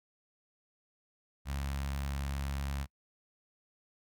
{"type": "tone with notch filter", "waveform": "sawtooth", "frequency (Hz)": 69.3, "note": "C#2", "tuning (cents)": 0, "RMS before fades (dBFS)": -36, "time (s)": [1.45, 2.87], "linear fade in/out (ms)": 50, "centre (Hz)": 390, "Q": 0.68, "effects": ["noise-tail reverb RT60 0.1 s tail -25 dB re dry"]}